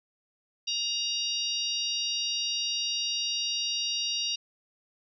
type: harmonic tone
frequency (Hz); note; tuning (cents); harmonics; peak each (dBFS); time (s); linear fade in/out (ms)
940; A#5; +14; 3 / 4 / 5 / 6; -32 / -33 / -34 / -35; 0.67-4.36; 10
effects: none